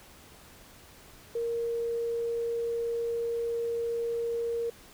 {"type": "tone", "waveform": "sine", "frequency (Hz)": 466.4, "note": "A#4", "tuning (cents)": 1, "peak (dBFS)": -28, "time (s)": [1.35, 4.7], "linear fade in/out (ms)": 5, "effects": ["pink hiss -53 dBFS RMS until 4.93 s"]}